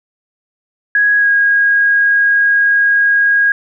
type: tone with pitch glide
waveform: sine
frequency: 1661.2 to 1638.3 Hz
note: G#6 to G#6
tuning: 0 to -24 cents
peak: -8 dBFS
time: 0.95-3.52 s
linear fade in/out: 2 ms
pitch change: -24 cents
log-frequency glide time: 1.18-1.29 s
effects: none